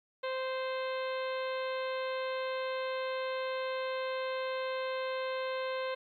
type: harmonic tone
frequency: 521 Hz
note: C5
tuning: 7 cents flat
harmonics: 1 / 2 / 3 / 4 / 5 / 6 / 7 / 8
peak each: -34 / -40 / -44 / -46 / -48 / -50 / -51 / -52 dBFS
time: 0.23-5.95 s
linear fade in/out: 10 ms
effects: 12-bit